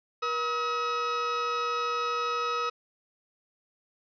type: tone pair together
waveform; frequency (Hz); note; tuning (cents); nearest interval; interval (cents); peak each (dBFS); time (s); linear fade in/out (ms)
40% pulse; 478.4 / 1277.2; A#4 / D#6; +45 / +45; octave + perfect fourth; 1700; -33 / -27; 0.22-2.7; 10
effects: resampled to 11025 Hz + 9-bit